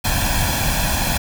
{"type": "noise with comb filter", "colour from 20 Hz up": "pink", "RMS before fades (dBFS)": -19, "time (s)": [0.04, 1.18], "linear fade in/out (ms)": 10, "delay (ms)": 1.2, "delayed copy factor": 0.75, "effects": []}